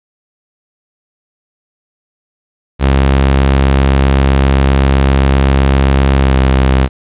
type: tone with pitch glide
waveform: sawtooth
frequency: 67.7 to 65.92 Hz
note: C#2 to C2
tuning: -40 to +14 cents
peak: -3 dBFS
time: 2.79-6.89 s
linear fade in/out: 50 ms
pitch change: -46 cents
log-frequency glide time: 6.2-6.34 s
effects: resampled to 8000 Hz + 7-bit